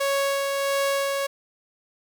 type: tone with tremolo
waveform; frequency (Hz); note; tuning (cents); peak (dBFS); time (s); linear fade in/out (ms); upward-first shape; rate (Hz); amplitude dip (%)
sawtooth; 554.4; C#5; 0; -17; 0-1.27; 10; sine; 1.5; 30
effects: none